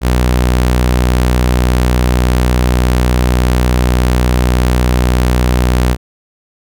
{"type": "tone", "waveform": "sawtooth", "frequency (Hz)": 61.74, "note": "B1", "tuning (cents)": 0, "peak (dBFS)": -5, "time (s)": [0.01, 5.97], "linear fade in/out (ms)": 50, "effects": []}